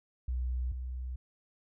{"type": "tone pair in turn", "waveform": "sine", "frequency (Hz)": [62.3, 63.02], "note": ["B1", "B1"], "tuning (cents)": [16, 36], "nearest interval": "unison", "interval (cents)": 20, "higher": "second", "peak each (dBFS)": [-30, -35], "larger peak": "first", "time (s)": [[0.28, 0.72], [0.72, 1.16]], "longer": "neither", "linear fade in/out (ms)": 5, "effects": []}